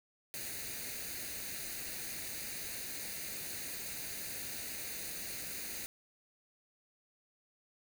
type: noise with comb filter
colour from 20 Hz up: white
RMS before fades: -42 dBFS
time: 0.34-5.86 s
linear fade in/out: 0 ms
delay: 0.46 ms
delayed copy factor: +0.65
effects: none